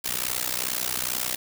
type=noise with amplitude modulation; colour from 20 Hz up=white; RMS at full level=-24 dBFS; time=0.04-1.36 s; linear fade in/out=10 ms; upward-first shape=sine; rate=62.3 Hz; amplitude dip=100%; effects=none